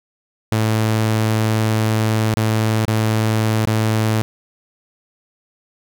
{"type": "tone with dropouts", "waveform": "sawtooth", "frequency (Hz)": 109.8, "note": "A2", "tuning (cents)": -3, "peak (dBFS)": -11, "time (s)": [0.52, 4.22], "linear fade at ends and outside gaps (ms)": 0, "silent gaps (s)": [[2.341, 2.37], [2.853, 2.879], [3.654, 3.673]], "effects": []}